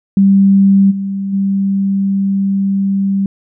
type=tone with level steps; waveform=sine; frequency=196 Hz; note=G3; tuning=in tune; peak=-5 / -16 / -11 dBFS; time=0.17-3.26 s; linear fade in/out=2 ms; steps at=0.9 / 1.32 s; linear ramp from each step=20 ms; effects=none